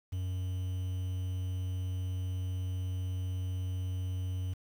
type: tone with quantisation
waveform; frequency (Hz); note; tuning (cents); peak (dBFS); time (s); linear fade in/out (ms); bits
triangle; 92; F#2; -9; -30; 0.12-4.54; 10; 9
effects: none